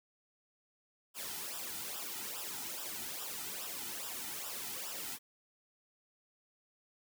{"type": "noise with flanger", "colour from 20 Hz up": "white", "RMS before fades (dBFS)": -42, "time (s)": [1.14, 5.19], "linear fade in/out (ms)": 50, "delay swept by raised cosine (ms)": [0.46, 1.86], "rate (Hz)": 2.4, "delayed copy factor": -0.75, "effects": []}